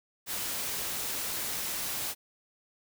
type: noise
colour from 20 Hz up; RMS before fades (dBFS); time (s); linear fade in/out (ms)
white; -34; 0.26-2.15; 50
effects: none